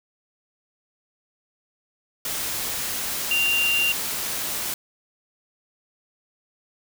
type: tone in noise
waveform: sine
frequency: 2779 Hz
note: F7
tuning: 9 cents flat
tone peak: -19 dBFS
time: 3.31-3.92 s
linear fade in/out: 2 ms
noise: white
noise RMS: -28 dBFS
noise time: 2.25-4.74 s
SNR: +6 dB
effects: none